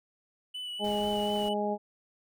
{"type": "tone with vibrato", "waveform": "triangle", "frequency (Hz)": 2970, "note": "F#7", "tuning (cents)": 6, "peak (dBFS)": -34, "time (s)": [0.54, 1.54], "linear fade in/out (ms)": 10, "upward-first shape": "sine", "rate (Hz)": 4.1, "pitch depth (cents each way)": 20}
{"type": "harmonic tone", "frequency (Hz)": 207.4, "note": "G#3", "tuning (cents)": -2, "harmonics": [1, 2, 3, 4], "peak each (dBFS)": [-33, -33, -33, -33], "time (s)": [0.79, 1.78], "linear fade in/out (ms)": 50}
{"type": "noise", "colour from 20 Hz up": "pink", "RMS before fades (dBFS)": -47, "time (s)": [0.84, 1.49], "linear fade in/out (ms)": 5}
{"effects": []}